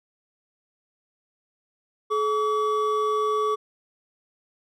triangle tone pair together, 427.8 / 1142 Hz, A4 / D6, -49 / -49 cents, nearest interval octave + perfect fourth, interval 1700 cents, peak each -22 dBFS, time 2.1-3.56 s, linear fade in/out 20 ms, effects none

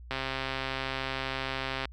click train, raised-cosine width 0.3 ms, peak -16 dBFS, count 233, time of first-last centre 0.11-1.854 s, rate 133 Hz, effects added 60 Hz sine -44 dBFS peak until 1.92 s

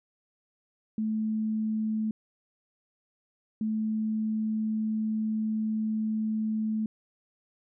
sine tone bursts at uneven times, 217.7 Hz, A3, 18 cents flat, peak -26 dBFS, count 2, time 0.98-2.11 / 3.61-6.86 s, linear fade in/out 2 ms, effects none

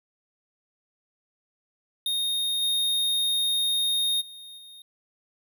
square tone with level steps, 3700 Hz, A#7, 14 cents flat, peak -25 / -23 / -42 / -45 dBFS, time 2.06-4.82 s, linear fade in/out 2 ms, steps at 2.61 / 4.2 / 4.57 s, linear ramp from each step 20 ms, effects none

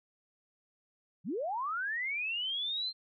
sine linear sweep, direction up, 135.2 to 4186 Hz, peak -32 dBFS, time 1.24-2.93 s, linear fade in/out 50 ms, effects none

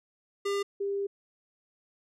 square / sine tone pair in turn, 400.6 / 398.8 Hz, G4 / G4, +38 / +30 cents, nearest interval unison, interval 8 cents, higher first, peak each -28 dBFS, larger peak neither, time 0.45-0.63 / 0.8-1.07 s, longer second, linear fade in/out 10 ms, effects low-pass 8000 Hz 12 dB/octave

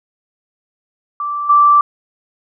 sine tone with level steps, 1169 Hz, D6, 8 cents flat, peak -18 / -6 dBFS, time 1.2-1.81 s, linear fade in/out 2 ms, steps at 1.49 s, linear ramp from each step 10 ms, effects none

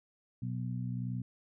harmonic tone, 61.5 Hz, B1, 7 cents flat, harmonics 2 / 3 / 4, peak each -35 / -40 / -43 dBFS, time 0.42-1.22 s, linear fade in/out 5 ms, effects none

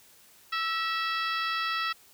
harmonic tone with a mistuned harmonic, 659.3 Hz, E5, in tune, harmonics 2 / 3 / 4 / 5 / 6 / 7 / 8, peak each -30 / -34 / -36 / -38 / -40 / -41 / -42 dBFS, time 0.52-1.93 s, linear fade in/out 10 ms, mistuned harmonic 3, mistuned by -46 cents, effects white hiss -57 dBFS RMS until 2.13 s

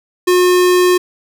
square tone, 360 Hz, F#4, 47 cents flat, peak -9 dBFS, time 0.27-0.98 s, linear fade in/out 10 ms, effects none

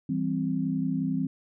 sine chord, C major, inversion first, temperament equal, 164.81 / 196 / 261.6 Hz, E3 / G3 / C4, 0 / 0 / 0 cents, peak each -30 / -31 / -28 dBFS, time 0.09-1.27 s, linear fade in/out 5 ms, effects none

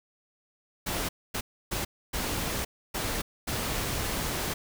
pink noise bursts at uneven times, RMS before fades -31 dBFS, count 6, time 0.86-1.09 / 1.34-1.41 / 1.71-1.85 / 2.13-2.65 / 2.94-3.22 / 3.47-4.54 s, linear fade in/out 10 ms, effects none

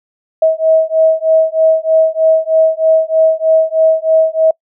sine beating tone pair, 639 / 642.2 Hz, D#5 / E5, +46 / -45 cents, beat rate 3.2 Hz, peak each -11 dBFS, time 0.42-4.51 s, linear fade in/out 5 ms, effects noise-tail reverb RT60 0.1 s tail -25 dB re dry

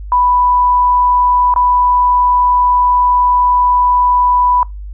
sine tone with dropouts, 989 Hz, B5, 2 cents sharp, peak -8 dBFS, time 0.12-4.63 s, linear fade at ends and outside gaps 1 ms, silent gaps 1.539-1.561 s, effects noise-tail reverb RT60 0.2 s tail -24 dB re dry + added 50 Hz sine -24 dBFS peak until 4.93 s

